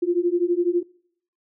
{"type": "beating tone pair", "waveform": "sine", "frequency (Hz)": [343.5, 355.5], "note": ["F4", "F4"], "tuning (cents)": [-29, 31], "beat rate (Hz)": 12, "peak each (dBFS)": [-22, -21], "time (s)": [0.02, 0.83], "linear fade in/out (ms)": 10, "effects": ["noise-tail reverb RT60 0.6 s tail -22 dB re dry"]}